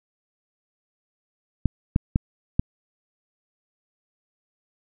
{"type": "clicks", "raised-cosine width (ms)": 5, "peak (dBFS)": -6, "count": 4, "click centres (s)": [1.657, 1.961, 2.159, 2.595], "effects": []}